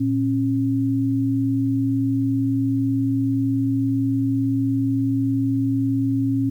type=tone pair together; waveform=sine; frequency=115.2 / 271.8 Hz; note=A#2 / C#4; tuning=-20 / -34 cents; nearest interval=octave + minor third; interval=1486 cents; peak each=-23 / -19 dBFS; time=0-6.5 s; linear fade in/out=10 ms; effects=9-bit